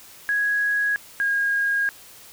sine tone pair in turn, 1661.2 / 1629.8 Hz, G#6 / G#6, 0 / -33 cents, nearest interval unison, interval 33 cents, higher first, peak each -19 dBFS, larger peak neither, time 0.29-0.96 / 1.2-1.89 s, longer second, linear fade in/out 0 ms, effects white hiss -46 dBFS RMS until 2.32 s

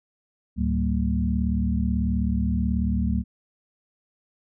sine tone cluster, 72.3 / 108.5 / 190 / 228.5 Hz, D2 / A2 / F#3 / A#3, -27 / -24 / +46 / -34 cents, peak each -24 / -31 / -26 / -27 dBFS, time 0.56-3.24 s, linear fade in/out 50 ms, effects none

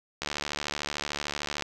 click train, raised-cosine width 0.2 ms, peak -13 dBFS, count 104, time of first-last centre 0.22-1.623 s, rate 73.4 Hz, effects none

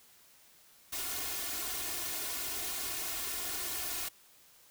white noise with comb filter, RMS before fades -37 dBFS, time 0.92-4.09 s, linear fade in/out 10 ms, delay 2.8 ms, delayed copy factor +0.85, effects white hiss -61 dBFS RMS until 4.7 s

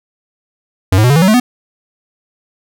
square tone with pitch steps, 94 / 107.98 / 124.03 / 142.48 / 163.66 / 188 / 216 / 248.1 Hz, F#2 / A2 / B2 / C#3 / E3 / F#3 / A3 / B3, +28 / -32 / +8 / +48 / -12 / +28 / -32 / +8 cents, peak -7 dBFS, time 0.92-1.4 s, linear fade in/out 5 ms, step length 60 ms, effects none

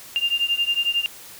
sine beating tone pair, 2794 / 2805 Hz, F7 / F7, 0 / +7 cents, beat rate 11 Hz, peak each -22 / -23 dBFS, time 0.16-1.06 s, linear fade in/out 0 ms, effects white hiss -42 dBFS RMS until 1.39 s

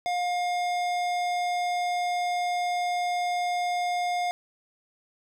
sine tone with tanh clipping, 711 Hz, F5, 31 cents sharp, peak -27 dBFS, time 0.06-4.31 s, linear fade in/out 0 ms, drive 18 dB, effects none

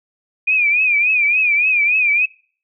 sine tone with vibrato, 2433 Hz, D#7, 39 cents flat, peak -12 dBFS, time 0.47-2.26 s, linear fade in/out 10 ms, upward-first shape triangle, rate 3.5 Hz, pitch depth 120 cents each way, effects noise-tail reverb RT60 0.5 s tail -26 dB re dry

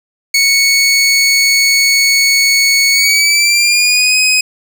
20% pulse tone with pitch glide, 2217 to 2517 Hz, C#7 to D#7, 0 to +19 cents, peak -3 dBFS, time 0.34-4.41 s, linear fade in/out 5 ms, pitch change +219 cents, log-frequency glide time 2.92-4.17 s, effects none

